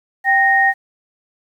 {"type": "tone pair together", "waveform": "sine", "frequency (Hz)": [782, 1858], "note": ["G5", "A#6"], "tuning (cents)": [-4, -6], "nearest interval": "octave + minor third", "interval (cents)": 1498, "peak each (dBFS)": [-15, -12], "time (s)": [0.24, 0.74], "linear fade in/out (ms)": 50, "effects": ["8-bit"]}